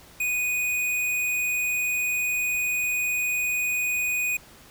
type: tone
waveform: square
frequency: 2480 Hz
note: D#7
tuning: 6 cents flat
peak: -24 dBFS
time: 0.2-4.37 s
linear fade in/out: 5 ms
effects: pink hiss -50 dBFS RMS until 4.7 s